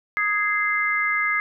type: chord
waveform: sine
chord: Ab major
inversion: second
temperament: just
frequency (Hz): 1245.9 / 1661.2 / 2077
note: Eb6 / Ab6 / C7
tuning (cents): +2 / 0 / -13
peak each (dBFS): -26 / -25 / -22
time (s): 0.17-1.4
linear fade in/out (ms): 0
effects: none